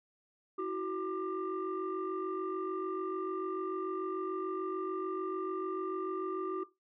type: tone cluster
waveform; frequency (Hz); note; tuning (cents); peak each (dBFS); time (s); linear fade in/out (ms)
sine; 328.6 / 375.4 / 1191; E4 / F#4 / D6; -5 / +25 / +24; -39 / -34 / -37; 0.58-6.64; 10
effects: noise-tail reverb RT60 0.2 s tail -17 dB re dry + tanh soft clip ceiling -28 dBFS